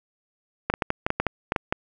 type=clicks; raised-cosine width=0.5 ms; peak=-7 dBFS; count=11; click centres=0.7 / 0.739 / 0.822 / 0.904 / 1.065 / 1.104 / 1.2 / 1.267 / 1.521 / 1.562 / 1.725 s; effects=none